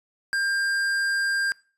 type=tone with tanh clipping; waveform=sine; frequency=1597 Hz; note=G6; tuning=32 cents sharp; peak=-24 dBFS; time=0.33-1.52 s; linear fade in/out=0 ms; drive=13 dB; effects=noise-tail reverb RT60 0.4 s tail -23 dB re dry + resampled to 32000 Hz